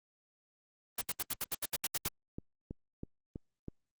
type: noise bursts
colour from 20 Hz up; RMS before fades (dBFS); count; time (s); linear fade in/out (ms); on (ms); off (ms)
white; -34; 11; 0.98-2.084; 5; 34; 73
type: click train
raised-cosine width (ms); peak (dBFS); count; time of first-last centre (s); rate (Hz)
3; -28; 6; 2.06-3.683; 3.08
effects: Opus 24 kbps